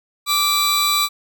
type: tone pair together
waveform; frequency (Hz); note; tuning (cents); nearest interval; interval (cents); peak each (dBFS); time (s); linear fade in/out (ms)
sawtooth; 1174.7 / 3951; D6 / B7; 0 / 0; octave + major sixth; 2100; -15; 0.26-1.09; 50
effects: none